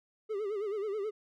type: tone with vibrato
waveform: triangle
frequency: 413.3 Hz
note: G#4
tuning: 8 cents flat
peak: -30 dBFS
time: 0.29-1.11 s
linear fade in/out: 20 ms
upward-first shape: sine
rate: 9.3 Hz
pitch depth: 110 cents each way
effects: none